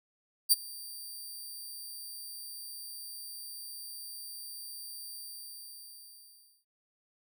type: tone with ADSR envelope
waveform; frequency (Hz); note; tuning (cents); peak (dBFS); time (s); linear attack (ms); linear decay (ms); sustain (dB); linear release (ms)
10% pulse; 4691; D8; -3; -11; 0.49-6.65; 30; 26; -24; 1500
effects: none